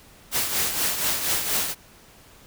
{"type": "noise with tremolo", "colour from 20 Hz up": "white", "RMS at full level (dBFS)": -22, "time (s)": [0.31, 1.75], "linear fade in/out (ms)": 50, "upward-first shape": "triangle", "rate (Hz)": 4.2, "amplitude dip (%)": 60, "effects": ["pink hiss -51 dBFS RMS until 2.46 s"]}